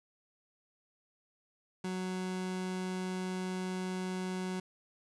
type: tone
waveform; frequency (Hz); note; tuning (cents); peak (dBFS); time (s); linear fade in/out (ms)
30% pulse; 185; F#3; 0; -32; 1.84-4.6; 5
effects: resampled to 22050 Hz + 10-bit